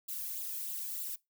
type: noise with flanger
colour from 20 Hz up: violet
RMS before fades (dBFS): -39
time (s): 0.08-1.16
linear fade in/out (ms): 10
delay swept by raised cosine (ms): 0.25 to 1.25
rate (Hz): 3.2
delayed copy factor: +0.65
effects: noise-tail reverb RT60 0.2 s tail -22 dB re dry